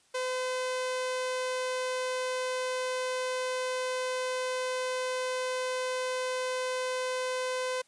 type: tone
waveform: sawtooth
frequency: 510 Hz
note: C5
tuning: 44 cents flat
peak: -26 dBFS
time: 0.14-7.82 s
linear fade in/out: 10 ms
effects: white hiss -65 dBFS RMS until 7.87 s + resampled to 22050 Hz